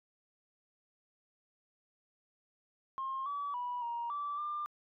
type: tone with pitch steps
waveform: sine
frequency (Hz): 1067 / 1145 / 978 / 942 / 1161 / 1194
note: C6 / D6 / B5 / A#5 / D6 / D6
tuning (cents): +34 / -44 / -17 / +18 / -20 / +28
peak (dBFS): -34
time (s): 2.98-4.66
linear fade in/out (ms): 0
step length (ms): 280
effects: tanh soft clip ceiling -30 dBFS